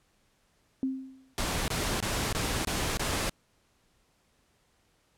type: tone with exponential decay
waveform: sine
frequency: 264 Hz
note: C4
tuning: 16 cents sharp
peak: -24 dBFS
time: 0.83-1.34 s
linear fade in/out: 1 ms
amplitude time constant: 110 ms
type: noise bursts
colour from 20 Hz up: pink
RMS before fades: -30 dBFS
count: 6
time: 1.38-3.295 s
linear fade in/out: 0 ms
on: 300 ms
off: 23 ms
effects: pink hiss -69 dBFS RMS until 5.17 s + low-pass 11000 Hz 12 dB/octave